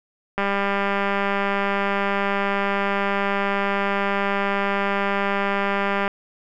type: click train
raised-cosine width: 0.5 ms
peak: -8 dBFS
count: 1135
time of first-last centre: 0.38-6.078 s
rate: 199 Hz
effects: none